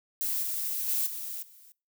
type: noise with level steps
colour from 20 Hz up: violet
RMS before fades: -30 / -32 / -28 / -37 / -54 dBFS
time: 0.21-1.72 s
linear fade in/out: 0 ms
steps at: 0.42 / 0.88 / 1.06 / 1.42 s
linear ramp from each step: 10 ms
effects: noise-tail reverb RT60 0.3 s tail -23 dB re dry